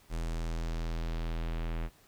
square tone with low-pass filter sweep, 41.2 Hz, E1, in tune, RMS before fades -34 dBFS, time 0.09-1.9 s, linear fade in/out 50 ms, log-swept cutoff 9500 to 2500 Hz, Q 1.2, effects pink hiss -62 dBFS RMS until 2.07 s

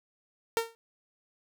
sawtooth tone with exponential decay, 457.4 Hz, A#4, 33 cents flat, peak -18 dBFS, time 0.57-0.75 s, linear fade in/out 0 ms, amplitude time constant 38 ms, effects none

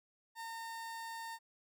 30% pulse tone, 912 Hz, A#5, 38 cents flat, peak -40 dBFS, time 0.35-1.39 s, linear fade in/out 50 ms, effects none

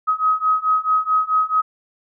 sine beating tone pair, 1265 / 1269.6 Hz, D#6 / D#6, +28 / +35 cents, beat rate 4.6 Hz, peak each -19 / -18 dBFS, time 0.07-1.62 s, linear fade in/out 20 ms, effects none

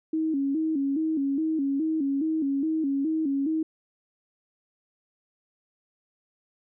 sine tone with vibrato, 296.1 Hz, D4, 14 cents sharp, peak -23 dBFS, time 0.13-3.63 s, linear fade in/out 5 ms, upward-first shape square, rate 2.4 Hz, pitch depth 120 cents each way, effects none

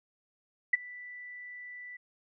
sine tone with ADSR envelope, 1975.5 Hz, B6, in tune, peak -18 dBFS, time 0.73-1.97 s, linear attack 7 ms, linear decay 20 ms, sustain -24 dB, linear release 9 ms, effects none

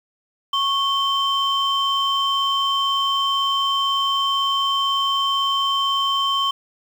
sine tone pair together, 1100 / 3111 Hz, C#6 / G7, -14 / -14 cents, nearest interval octave + tritone, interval 1800 cents, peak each -19 dBFS, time 0.53-6.51 s, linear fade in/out 5 ms, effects tanh soft clip ceiling -13 dBFS + 7-bit

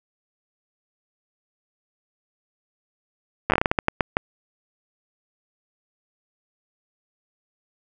slowing click train, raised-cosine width 0.5 ms, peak -3 dBFS, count 13, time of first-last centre 3.5-4.169 s, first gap 9 ms, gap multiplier 1.3, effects none

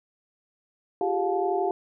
sine tone cluster, 347.4 / 389.1 / 420.4 / 710 / 866 Hz, F4 / G4 / G#4 / F5 / A5, -9 / -13 / +21 / +28 / -28 cents, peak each -32 / -26 / -35 / -27 / -33 dBFS, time 1.01-1.71 s, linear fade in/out 2 ms, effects none

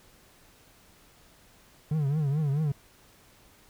triangle tone with vibrato, 146.83 Hz, D3, in tune, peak -22 dBFS, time 1.91-2.72 s, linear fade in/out 5 ms, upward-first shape triangle, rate 4.6 Hz, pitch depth 160 cents each way, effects pink hiss -58 dBFS RMS until 3.69 s

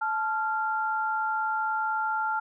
sine tone pair together, 872 / 1385.2 Hz, A5 / F6, -16 / -15 cents, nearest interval minor sixth, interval 801 cents, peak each -28 dBFS, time 0.01-2.4 s, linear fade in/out 10 ms, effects none

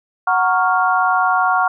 sine chord, Gb major seventh, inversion none, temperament equal, 740 / 932.3 / 1108.7 / 1396.9 Hz, Gb5 / Bb5 / Db6 / F6, 0 / 0 / 0 / 0 cents, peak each -17 / -22 / -18 / -18 dBFS, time 0.27-1.68 s, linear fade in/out 5 ms, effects none

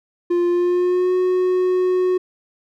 triangle tone with pitch glide, 349.5 to 366.5 Hz, F4 to F#4, +1 to -16 cents, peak -13 dBFS, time 0.3-2.18 s, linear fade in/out 10 ms, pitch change +83 cents, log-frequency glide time 0.49-1.14 s, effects none

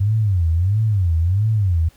sine tone with vibrato, 94.8 Hz, F#2, 43 cents sharp, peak -14 dBFS, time 0-1.89 s, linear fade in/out 10 ms, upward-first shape sine, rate 1.5 Hz, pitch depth 270 cents each way, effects pink hiss -54 dBFS RMS until 1.96 s

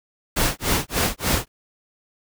pink noise with tremolo, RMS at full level -19 dBFS, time 0.36-1.48 s, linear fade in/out 10 ms, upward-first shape sine, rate 3.4 Hz, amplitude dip 100%, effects none

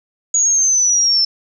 sine linear sweep, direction down, 6770 to 5300 Hz, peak -11 dBFS, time 0.34-1.25 s, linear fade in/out 5 ms, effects none

